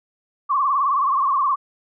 sine tone with vibrato, 1108.7 Hz, C#6, in tune, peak -16 dBFS, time 0.49-1.56 s, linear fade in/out 20 ms, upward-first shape triangle, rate 19 Hz, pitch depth 130 cents each way, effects none

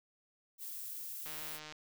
violet noise, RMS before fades -44 dBFS, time 0.58-1.6 s, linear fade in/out 50 ms
click train, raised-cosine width 0.2 ms, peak -30 dBFS, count 72, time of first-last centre 1.26-1.724 s, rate 153 Hz
effects none

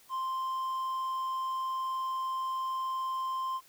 triangle tone, 1046.5 Hz, C6, in tune, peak -29 dBFS, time 0.09-3.61 s, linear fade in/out 50 ms, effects white hiss -60 dBFS RMS until 3.68 s

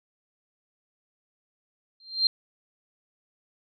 sine tone with exponential growth, 4172 Hz, C8, 6 cents flat, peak -15 dBFS, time 2-2.27 s, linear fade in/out 2 ms, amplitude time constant 57 ms, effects none

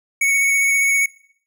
square tone with vibrato, 2223 Hz, C#7, 4 cents sharp, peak -15 dBFS, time 0.21-1.06 s, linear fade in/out 5 ms, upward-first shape square, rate 15 Hz, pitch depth 11 cents each way, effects noise-tail reverb RT60 0.6 s tail -22 dB re dry

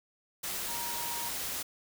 sine tone in noise, 944 Hz, A#5, 22 cents sharp, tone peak -40 dBFS, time 0.68-1.29 s, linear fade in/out 10 ms, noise white, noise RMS -36 dBFS, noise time 0.43-1.63 s, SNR -7 dB, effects none

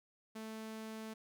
sawtooth tone, 220 Hz, A3, in tune, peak -40 dBFS, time 0.35-1.14 s, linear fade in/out 10 ms, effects none

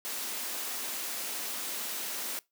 white high-pass noise, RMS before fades -36 dBFS, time 0.05-2.39 s, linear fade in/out 0 ms, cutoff 200 Hz, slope 96 dB/octave, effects noise-tail reverb RT60 0.2 s tail -22 dB re dry

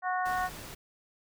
harmonic tone, 367.2 Hz, F#4, 13 cents flat, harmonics 2 / 3 / 4 / 5, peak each -30 / -34 / -36 / -38 dBFS, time 0.02-0.5 s, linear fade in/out 50 ms
pink noise, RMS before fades -44 dBFS, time 0.25-0.75 s, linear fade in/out 10 ms
effects none

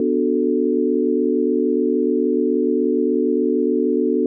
sine chord, B minor seventh, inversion none, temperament equal, 246.9 / 293.7 / 370 / 440 Hz, B3 / D4 / F#4 / A4, 0 / 0 / 0 / 0 cents, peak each -21 dBFS, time 0-4.26 s, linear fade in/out 2 ms, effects none

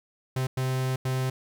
45% pulse tone bursts at uneven times, 130 Hz, C3, 11 cents flat, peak -25 dBFS, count 3, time 0.36-0.47 / 0.57-0.96 / 1.05-1.3 s, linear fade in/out 5 ms, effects 11-bit

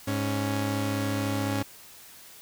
sawtooth tone pair together, 103.9 / 277.4 Hz, G#2 / C#4, +1 / +1 cents, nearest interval octave + perfect fourth, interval 1700 cents, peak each -25 dBFS, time 0.07-1.63 s, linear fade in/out 10 ms, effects white hiss -49 dBFS RMS until 2.41 s

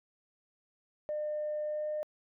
sine tone with pitch glide, 603 to 606.8 Hz, D5 to D#5, +46 to -44 cents, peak -31 dBFS, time 1.09-2.03 s, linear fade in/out 0 ms, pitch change +10 cents, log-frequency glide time 1.65-1.88 s, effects tanh soft clip ceiling -28 dBFS

